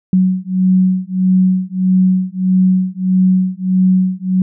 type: beating tone pair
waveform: sine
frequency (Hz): 185 / 186.6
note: F#3 / F#3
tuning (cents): 0 / +15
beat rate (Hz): 1.6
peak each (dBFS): -13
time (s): 0.13-4.42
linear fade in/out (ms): 2
effects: none